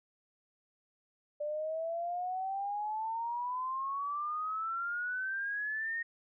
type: exponential sweep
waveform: sine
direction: up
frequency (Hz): 587.3 to 1864.7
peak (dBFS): -33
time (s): 1.4-6.03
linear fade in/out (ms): 10
effects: none

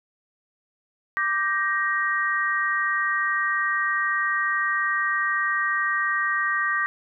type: chord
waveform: sine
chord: G minor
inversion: second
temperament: just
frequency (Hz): 1176 / 1568 / 1881.6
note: D6 / G6 / Bb6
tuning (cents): +2 / 0 / +16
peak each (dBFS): -26 / -27 / -24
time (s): 1.17-6.86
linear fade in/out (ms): 0
effects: none

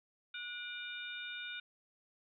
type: harmonic tone with a mistuned harmonic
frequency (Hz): 730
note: F#5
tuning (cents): -24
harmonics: 2 / 3 / 4 / 5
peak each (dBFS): -45 / -47 / -51 / -46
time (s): 0.34-1.6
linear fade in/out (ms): 5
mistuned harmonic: 3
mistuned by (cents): +140
effects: none

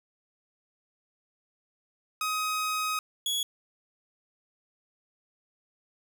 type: tone pair in turn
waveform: sawtooth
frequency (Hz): 1260 / 3360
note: D#6 / G#7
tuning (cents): +21 / +19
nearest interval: octave + perfect fourth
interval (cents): 1698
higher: second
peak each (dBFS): -24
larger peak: neither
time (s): 2.21-2.99 / 3.26-3.43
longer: first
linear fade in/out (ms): 2
effects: none

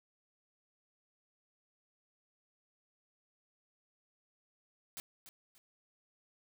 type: noise with echo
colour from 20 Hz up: white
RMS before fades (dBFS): -44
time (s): 4.97-5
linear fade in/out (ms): 0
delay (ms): 290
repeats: 2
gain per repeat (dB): -10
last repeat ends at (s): 5.58
effects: none

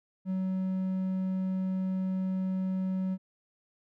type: tone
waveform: triangle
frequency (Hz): 187.8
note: F#3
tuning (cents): +26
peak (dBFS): -26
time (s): 0.25-3.18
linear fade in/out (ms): 50
effects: none

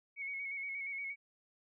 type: tone with vibrato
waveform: sine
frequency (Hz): 2216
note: C#7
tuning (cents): -1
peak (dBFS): -38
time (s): 0.16-1.16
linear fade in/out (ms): 50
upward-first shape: square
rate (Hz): 8.5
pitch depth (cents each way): 29
effects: none

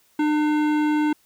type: tone with hard clipping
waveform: sine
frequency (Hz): 301.6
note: D4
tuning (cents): +46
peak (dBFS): -20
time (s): 0.19-1.13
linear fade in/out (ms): 5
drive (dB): 15
effects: white hiss -61 dBFS RMS until 1.25 s

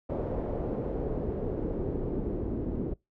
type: noise with low-pass filter sweep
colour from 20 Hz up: pink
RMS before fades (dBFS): -32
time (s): 0.09-2.94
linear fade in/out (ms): 10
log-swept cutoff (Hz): 550 to 340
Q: 2.2
effects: noise-tail reverb RT60 0.2 s tail -24 dB re dry

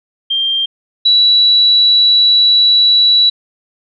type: tone pair in turn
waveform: sine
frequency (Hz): 3180 / 3930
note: G7 / B7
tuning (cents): +24 / -9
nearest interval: major third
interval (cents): 367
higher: second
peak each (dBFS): -12 / -6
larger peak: second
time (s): 0.3-0.66 / 1.05-3.3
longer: second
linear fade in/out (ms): 10
effects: none

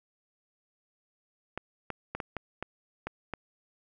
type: clicks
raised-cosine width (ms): 0.5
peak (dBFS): -19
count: 8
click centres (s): 1.576 / 1.903 / 2.15 / 2.202 / 2.367 / 2.626 / 3.07 / 3.337
effects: none

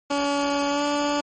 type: tone with pitch glide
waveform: 15% pulse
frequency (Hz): 284.2 to 290.3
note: C#4 to D4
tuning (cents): +43 to -20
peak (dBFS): -15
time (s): 0.1-1.21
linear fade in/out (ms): 10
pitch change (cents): +37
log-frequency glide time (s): 0.69-0.83
effects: MP3 32 kbps

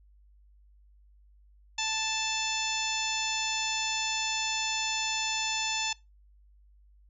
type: harmonic tone with a mistuned harmonic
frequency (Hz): 880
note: A5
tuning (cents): 0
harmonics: 1 / 2 / 3 / 4 / 5 / 6 / 7 / 8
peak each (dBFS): -36 / -41 / -34 / -34 / -40 / -38 / -39 / -38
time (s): 1.78-5.93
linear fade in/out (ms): 5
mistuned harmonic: 5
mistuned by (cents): -24
effects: noise-tail reverb RT60 0.2 s tail -21 dB re dry + added 50 Hz sine -56 dBFS peak until 7.09 s

